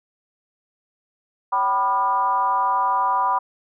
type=tone with frequency modulation; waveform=sine; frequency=986 Hz; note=B5; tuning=3 cents flat; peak=-17 dBFS; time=1.52-3.39 s; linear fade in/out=10 ms; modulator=216 Hz; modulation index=0.91; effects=none